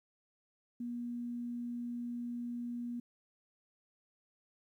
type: tone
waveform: sine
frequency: 240 Hz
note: B3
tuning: 49 cents flat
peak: -37 dBFS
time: 0.8-3 s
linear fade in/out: 5 ms
effects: 12-bit